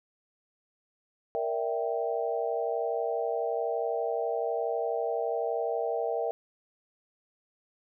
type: chord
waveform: sine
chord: E half-diminished seventh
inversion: second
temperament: equal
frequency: 466.2 / 587.3 / 659.3 / 784 Hz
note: Bb4 / D5 / E5 / G5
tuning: 0 / 0 / 0 / 0 cents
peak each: -31 / -36 / -32 / -35 dBFS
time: 1.35-6.31 s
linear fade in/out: 0 ms
effects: none